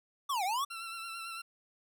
square linear two-way sweep, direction down then up, 1183 to 704 to 1183 Hz, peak -31 dBFS, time 0.29-0.65 s, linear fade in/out 10 ms, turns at 0.44 s
20% pulse tone with vibrato, 1350 Hz, E6, 41 cents sharp, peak -35 dBFS, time 0.7-1.42 s, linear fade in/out 10 ms, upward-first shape sine, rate 9 Hz, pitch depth 33 cents each way
effects none

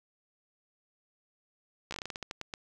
slowing click train, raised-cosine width 0.2 ms, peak -20 dBFS, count 13, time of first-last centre 1.91-2.538 s, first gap 14 ms, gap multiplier 1.22, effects none

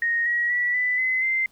sine tone with pitch steps, 1864.7 / 1906.1 / 1948.4 / 1991.6 / 2036 / 2081 Hz, A#6 / A#6 / B6 / B6 / C7 / C7, 0 / +38 / -24 / +14 / -48 / -10 cents, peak -20 dBFS, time 0.02-1.46 s, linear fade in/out 2 ms, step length 240 ms, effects pink hiss -60 dBFS RMS until 1.51 s

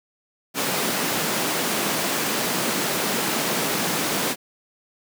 pink high-pass noise, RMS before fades -24 dBFS, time 0.54-4.36 s, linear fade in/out 50 ms, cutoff 170 Hz, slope 24 dB/octave, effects none

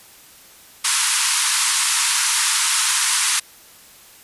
white band-pass noise, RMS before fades -19 dBFS, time 0.84-3.4 s, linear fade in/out 10 ms, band 890 to 11000 Hz, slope 96 dB/octave, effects white hiss -46 dBFS RMS until 4.23 s + resampled to 32000 Hz

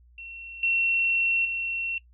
sine tone with level steps, 2719 Hz, F7, 47 cents flat, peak -38 / -21 / -27 dBFS, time 0.18-1.98 s, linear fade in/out 2 ms, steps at 0.63 / 1.45 s, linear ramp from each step 2 ms, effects noise-tail reverb RT60 0.1 s tail -18 dB re dry + added 60 Hz sine -53 dBFS peak until 2.13 s

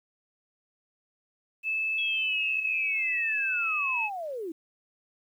sine tone with vibrato, 2600 Hz, E7, 24 cents flat, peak -26 dBFS, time 1.63-4.1 s, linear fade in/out 50 ms, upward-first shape square, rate 0.75 Hz, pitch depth 11 cents each way
sine linear sweep, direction down, 3355 to 306 Hz, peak -32 dBFS, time 1.98-4.52 s, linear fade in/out 5 ms
effects 10-bit

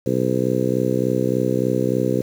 harmonic tone, 63.4 Hz, B1, 46 cents sharp, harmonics 2 / 3 / 4 / 5 / 6 / 7 / 8, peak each -25 / -25 / -25 / -25 / -25 / -25 / -25 dBFS, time 0.06-2.22 s, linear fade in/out 5 ms, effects 7-bit

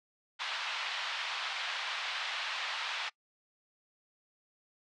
white band-pass noise, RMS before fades -37 dBFS, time 0.39-3.1 s, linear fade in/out 20 ms, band 780 to 3800 Hz, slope 24 dB/octave, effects noise-tail reverb RT60 0.1 s tail -24 dB re dry + resampled to 22050 Hz

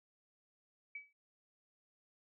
sine tone with exponential decay, 2286 Hz, D7, 47 cents flat, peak -40 dBFS, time 0.95-1.13 s, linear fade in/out 5 ms, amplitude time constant 39 ms, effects none

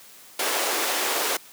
pink high-pass noise, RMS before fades -25 dBFS, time 0.39-1.37 s, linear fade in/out 5 ms, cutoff 380 Hz, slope 24 dB/octave, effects white hiss -48 dBFS RMS until 1.52 s + high-pass 150 Hz 12 dB/octave

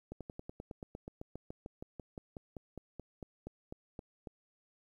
slowing click train, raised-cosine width 2 ms, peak -30 dBFS, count 26, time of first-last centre 0.12-4.272 s, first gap 87 ms, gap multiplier 1.05, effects 11-bit

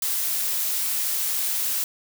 blue noise, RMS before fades -25 dBFS, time 0.02-1.84 s, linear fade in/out 2 ms, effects none

